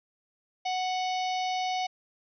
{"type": "harmonic tone", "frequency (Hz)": 740, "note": "F#5", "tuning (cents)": 0, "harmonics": [1, 3, 4, 5, 6, 7, 8], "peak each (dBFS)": [-28, -38, -40, -42, -44, -45, -46], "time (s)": [0.65, 1.87], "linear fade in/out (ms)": 10, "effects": []}